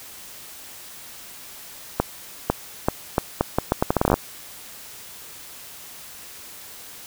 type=accelerating click train; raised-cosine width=1 ms; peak=-3 dBFS; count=17; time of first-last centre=2-4.141 s; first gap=500 ms; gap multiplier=0.77; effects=white hiss -41 dBFS RMS until 7.06 s